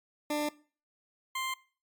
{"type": "tone pair in turn", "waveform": "20% pulse", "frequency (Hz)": [297.4, 1048.5], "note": ["D4", "C6"], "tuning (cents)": [22, 3], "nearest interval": "octave + minor seventh", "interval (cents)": 2181, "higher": "second", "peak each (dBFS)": [-24, -27], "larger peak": "first", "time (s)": [[0.3, 0.49], [1.35, 1.54]], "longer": "neither", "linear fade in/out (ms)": 5, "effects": ["noise-tail reverb RT60 0.4 s tail -20 dB re dry", "MP3 96 kbps"]}